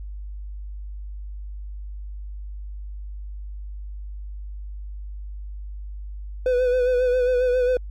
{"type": "tone with vibrato", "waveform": "triangle", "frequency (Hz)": 500, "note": "B4", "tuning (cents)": 21, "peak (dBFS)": -15, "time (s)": [6.46, 7.77], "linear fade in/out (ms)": 2, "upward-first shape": "sine", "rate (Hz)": 7.4, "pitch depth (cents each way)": 38, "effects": ["added 50 Hz sine -31 dBFS peak until 7.9 s", "MP3 64 kbps"]}